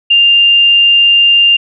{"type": "tone", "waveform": "sine", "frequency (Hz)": 2797, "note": "F7", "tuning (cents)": 2, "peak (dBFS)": -4, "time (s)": [0.1, 1.57], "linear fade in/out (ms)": 10, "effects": []}